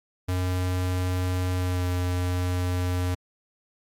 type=tone with pitch glide; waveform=square; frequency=91.2 to 89.94 Hz; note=F#2 to F#2; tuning=-24 to -49 cents; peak=-24 dBFS; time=0.28-3.15 s; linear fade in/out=10 ms; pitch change=-25 cents; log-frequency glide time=1.53-1.88 s; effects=MP3 96 kbps